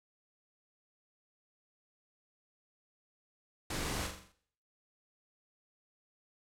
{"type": "noise with echo", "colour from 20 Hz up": "pink", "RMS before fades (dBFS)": -38, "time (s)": [3.7, 4.07], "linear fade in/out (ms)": 5, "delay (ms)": 42, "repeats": 6, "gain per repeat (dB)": -5, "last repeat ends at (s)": 4.322, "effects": ["noise-tail reverb RT60 0.6 s tail -17 dB re dry", "low-pass 11000 Hz 12 dB/octave"]}